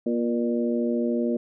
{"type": "harmonic tone with a mistuned harmonic", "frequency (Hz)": 119.1, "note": "A#2", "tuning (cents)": 38, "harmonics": [2, 3, 4, 5], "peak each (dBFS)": [-24, -28, -30, -32], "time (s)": [0.06, 1.37], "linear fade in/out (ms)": 5, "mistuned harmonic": 3, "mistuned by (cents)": -29, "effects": []}